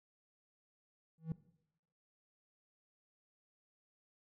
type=tone with exponential growth; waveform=triangle; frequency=161.4 Hz; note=E3; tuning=36 cents flat; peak=-29 dBFS; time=1.18-1.32 s; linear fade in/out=2 ms; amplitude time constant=29 ms; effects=noise-tail reverb RT60 0.8 s tail -19 dB re dry + tanh soft clip ceiling -26 dBFS